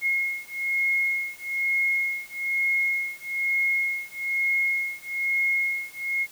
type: beating tone pair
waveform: sine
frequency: 2157 / 2158.1 Hz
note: C#7 / C#7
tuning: -48 / -47 cents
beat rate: 1.1 Hz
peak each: -26 dBFS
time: 0.01-6.27 s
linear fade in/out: 50 ms
effects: white hiss -49 dBFS RMS until 6.31 s